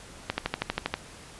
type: click train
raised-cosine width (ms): 0.3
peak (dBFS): -10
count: 9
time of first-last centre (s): 0.3-0.94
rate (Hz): 12.5
effects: pink hiss -47 dBFS RMS until 1.39 s + resampled to 24000 Hz